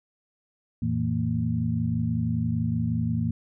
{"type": "tone cluster", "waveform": "sine", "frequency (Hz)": [87.4, 113.6, 164.6, 229.8], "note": ["F2", "A#2", "E3", "A#3"], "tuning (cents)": [2, -44, -2, -25], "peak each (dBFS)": [-33, -27, -29, -28], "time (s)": [0.82, 3.31], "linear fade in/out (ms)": 5, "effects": []}